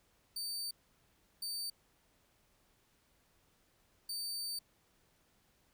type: tone bursts at uneven times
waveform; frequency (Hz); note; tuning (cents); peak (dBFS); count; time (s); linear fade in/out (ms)
sawtooth; 4599; D8; -37; -35; 3; 0.36-0.71 / 1.42-1.7 / 4.09-4.59; 5
effects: pink hiss -72 dBFS RMS until 5.73 s